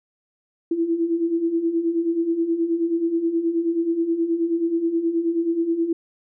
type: beating tone pair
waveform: sine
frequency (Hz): 327 / 336.4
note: E4 / E4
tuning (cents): -14 / +35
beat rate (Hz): 9.4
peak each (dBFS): -26 / -20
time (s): 0.71-5.93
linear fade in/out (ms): 5
effects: none